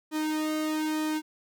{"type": "tone with flanger", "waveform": "sawtooth", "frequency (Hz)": 309.5, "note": "D#4", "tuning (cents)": -9, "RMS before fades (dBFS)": -29, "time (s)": [0.11, 1.22], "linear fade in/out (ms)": 50, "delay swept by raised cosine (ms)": [1.4, 2.07], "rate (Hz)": 1.1, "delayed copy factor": -0.9, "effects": []}